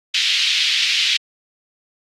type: band-pass noise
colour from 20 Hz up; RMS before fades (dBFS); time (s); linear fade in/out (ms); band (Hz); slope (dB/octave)
white; -18; 0.14-1.17; 5; 2400 to 4100; 24
effects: Opus 48 kbps